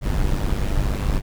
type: noise with amplitude modulation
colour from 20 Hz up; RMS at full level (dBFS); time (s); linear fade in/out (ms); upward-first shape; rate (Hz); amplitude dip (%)
brown; -17; 0.01-1.22; 50; sine; 99.5; 75
effects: none